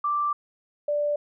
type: tone pair in turn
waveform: sine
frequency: 1174.7 / 587.4 Hz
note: D6 / D5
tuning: 0 / 0 cents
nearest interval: octave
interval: 1200 cents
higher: first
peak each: -22 dBFS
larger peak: neither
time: 0.04-0.33 / 0.88-1.16 s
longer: first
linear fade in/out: 5 ms
effects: none